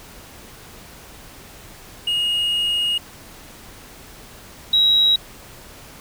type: tone pair in turn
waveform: triangle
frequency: 2867 / 3850 Hz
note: F7 / B7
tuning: +45 / -45 cents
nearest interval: perfect fourth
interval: 510 cents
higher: second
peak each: -16 / -9 dBFS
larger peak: second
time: 2.07-2.98 / 4.73-5.16 s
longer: first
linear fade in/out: 5 ms
effects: tanh soft clip ceiling -10 dBFS + pink hiss -42 dBFS RMS until 6 s